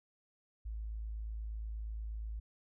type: tone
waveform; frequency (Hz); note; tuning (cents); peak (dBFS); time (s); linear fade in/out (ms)
sine; 54.2; A1; -25; -38; 0.65-2.4; 10
effects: none